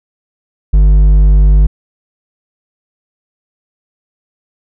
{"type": "tone with hard clipping", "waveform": "triangle", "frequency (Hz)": 50.1, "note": "G1", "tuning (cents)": 38, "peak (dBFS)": -5, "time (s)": [0.73, 1.67], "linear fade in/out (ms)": 10, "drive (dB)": 9, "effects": []}